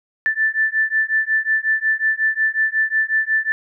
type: beating tone pair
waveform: sine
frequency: 1760 / 1765.5 Hz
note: A6 / A6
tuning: 0 / +5 cents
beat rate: 5.5 Hz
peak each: -19 / -19 dBFS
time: 0.26-3.52 s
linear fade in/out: 0 ms
effects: none